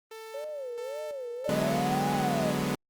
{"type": "tone with tremolo", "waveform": "sawtooth", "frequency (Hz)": 443.5, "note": "A4", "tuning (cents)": 14, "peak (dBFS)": -37, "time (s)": [0.11, 1.8], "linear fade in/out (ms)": 5, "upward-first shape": "square", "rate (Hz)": 1.5, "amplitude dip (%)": 70}
{"type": "tone with vibrato", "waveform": "sine", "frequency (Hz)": 539, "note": "C#5", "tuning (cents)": -49, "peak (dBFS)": -34, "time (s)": [0.34, 1.7], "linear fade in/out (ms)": 5, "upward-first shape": "sine", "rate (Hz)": 1.8, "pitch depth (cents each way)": 220}
{"type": "exponential two-way sweep", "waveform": "sine", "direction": "up then down", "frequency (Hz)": [590, 831, 590], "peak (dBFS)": -29, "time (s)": [1.45, 2.53], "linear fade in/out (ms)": 10, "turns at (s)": 2.12}
{"type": "chord", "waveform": "sawtooth", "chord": "G# half-diminished seventh", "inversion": "second", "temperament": "equal", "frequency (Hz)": [146.83, 185, 207.7, 246.9], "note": ["D3", "F#3", "G#3", "B3"], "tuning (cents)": [0, 0, 0, 0], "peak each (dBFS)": -29, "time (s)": [1.49, 2.75], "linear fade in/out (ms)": 2}
{"effects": ["Opus 24 kbps"]}